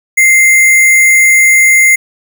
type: tone with sample-and-hold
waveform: sine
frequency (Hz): 2093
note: C7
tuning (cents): 0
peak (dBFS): -3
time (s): 0.17-1.96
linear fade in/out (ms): 10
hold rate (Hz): 8820
effects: none